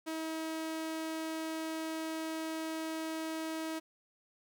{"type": "tone", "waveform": "sawtooth", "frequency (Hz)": 320, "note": "D#4", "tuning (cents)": 49, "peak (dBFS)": -32, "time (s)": [0.06, 3.8], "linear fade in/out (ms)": 20, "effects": []}